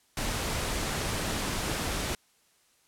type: noise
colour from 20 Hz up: pink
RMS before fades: -31 dBFS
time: 0.17-2.15 s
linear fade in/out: 2 ms
effects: white hiss -66 dBFS RMS until 2.87 s + low-pass 11000 Hz 12 dB/octave